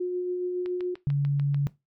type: tone with tremolo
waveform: sine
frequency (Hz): 360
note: F#4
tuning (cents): -47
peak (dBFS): -25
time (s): 0-0.95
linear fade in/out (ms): 10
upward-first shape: sine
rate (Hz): 7.2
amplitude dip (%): 25
type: click train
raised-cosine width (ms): 0.3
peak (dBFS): -27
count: 7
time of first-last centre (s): 0.66-1.545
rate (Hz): 6.78
type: tone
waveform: sine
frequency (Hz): 141.9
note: C#3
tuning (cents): +41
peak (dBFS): -21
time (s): 1.07-1.67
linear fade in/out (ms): 0
effects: noise-tail reverb RT60 0.2 s tail -18 dB re dry